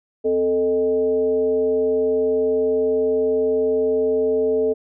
sine tone with frequency modulation, 440 Hz, A4, in tune, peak -16 dBFS, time 0.24-4.74 s, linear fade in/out 20 ms, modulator 180 Hz, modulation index 0.56, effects none

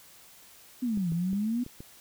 sine exponential two-way sweep, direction down then up, 259.2 to 162.6 to 251.3 Hz, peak -26 dBFS, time 0.82-1.64 s, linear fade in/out 10 ms, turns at 1.11 s
clicks, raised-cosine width 3 ms, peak -29 dBFS, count 5, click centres 0.974 / 1.121 / 1.331 / 1.664 / 1.805 s
effects white hiss -54 dBFS RMS until 2 s

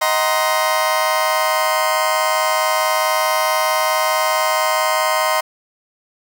30% pulse chord, C half-diminished seventh, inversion first, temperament just, 627.9 / 753.5 / 941.9 / 1046.5 Hz, Eb5 / Gb5 / Bb5 / C6, +16 / +31 / +18 / 0 cents, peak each -17 / -21 / -19 / -17 dBFS, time 0.01-5.41 s, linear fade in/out 10 ms, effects 8-bit

